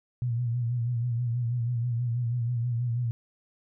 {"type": "tone with vibrato", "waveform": "sine", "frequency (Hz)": 119.7, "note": "A#2", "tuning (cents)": 46, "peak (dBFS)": -25, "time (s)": [0.22, 3.11], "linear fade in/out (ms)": 0, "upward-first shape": "sine", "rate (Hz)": 6.2, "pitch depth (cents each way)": 63, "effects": []}